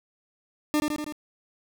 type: tone with echo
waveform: 40% pulse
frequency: 300.3 Hz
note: D4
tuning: 39 cents sharp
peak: -20 dBFS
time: 0.74-0.8 s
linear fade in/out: 0 ms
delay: 81 ms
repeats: 4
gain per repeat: -3 dB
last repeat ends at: 1.124 s
effects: none